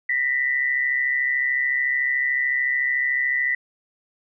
sine tone pair together, 1841.8 / 1975.5 Hz, A#6 / B6, -21 / 0 cents, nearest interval minor second, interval 121 cents, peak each -27 / -20 dBFS, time 0.09-3.55 s, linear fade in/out 5 ms, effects none

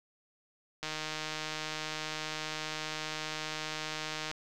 click train, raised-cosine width 0.2 ms, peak -19 dBFS, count 541, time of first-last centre 0.83-4.314 s, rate 155 Hz, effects none

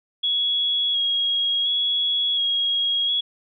sine tone with vibrato, 3322 Hz, G#7, in tune, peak -19 dBFS, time 0.23-3.21 s, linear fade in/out 10 ms, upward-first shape square, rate 0.7 Hz, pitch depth 17 cents each way, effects none

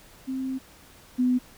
sine tone pair in turn, 262.8 / 250.7 Hz, C4 / B3, +8 / +26 cents, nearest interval minor second, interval 82 cents, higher first, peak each -27 / -19 dBFS, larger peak second, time 0.27-0.59 / 1.18-1.39 s, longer first, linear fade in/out 20 ms, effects pink hiss -52 dBFS RMS until 1.57 s

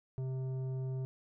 sine tone with tanh clipping, 130.81 Hz, C3, in tune, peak -36 dBFS, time 0.18-1.05 s, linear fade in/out 0 ms, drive 10 dB, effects none

